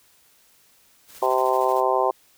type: noise with tremolo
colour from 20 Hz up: white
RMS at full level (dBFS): -43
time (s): 1.07-1.84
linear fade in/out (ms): 50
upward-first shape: square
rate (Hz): 13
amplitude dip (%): 45
type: harmonic tone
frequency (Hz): 129.4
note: C3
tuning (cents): -19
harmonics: 3 / 4 / 5 / 6 / 7 / 8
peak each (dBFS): -25 / -25 / -25 / -25 / -25 / -25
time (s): 1.22-2.11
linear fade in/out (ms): 5
effects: white hiss -58 dBFS RMS until 2.37 s